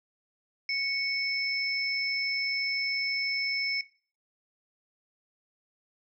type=tone pair together; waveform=sine; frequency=2217 / 5273 Hz; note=C#7 / E8; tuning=0 / 0 cents; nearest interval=octave + minor third; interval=1500 cents; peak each=-29 / -32 dBFS; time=0.69-3.81 s; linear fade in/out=2 ms; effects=noise-tail reverb RT60 0.4 s tail -18 dB re dry